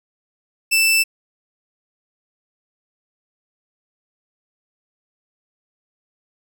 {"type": "tone", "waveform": "sawtooth", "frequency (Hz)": 2652, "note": "E7", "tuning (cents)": 10, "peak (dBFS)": -10, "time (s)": [0.71, 1.04], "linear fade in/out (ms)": 20, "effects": []}